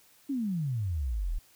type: exponential sweep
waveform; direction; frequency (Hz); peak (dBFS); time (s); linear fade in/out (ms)
sine; down; 290 to 35.04; -28; 0.29-1.39; 10
effects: white hiss -61 dBFS RMS until 1.55 s